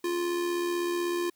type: tone with amplitude modulation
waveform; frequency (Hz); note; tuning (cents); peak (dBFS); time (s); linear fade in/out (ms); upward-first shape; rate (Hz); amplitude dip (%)
square; 349.2; F4; 0; -26; 0.04-1.3; 5; sine; 76.1; 40
effects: white hiss -70 dBFS RMS until 1.35 s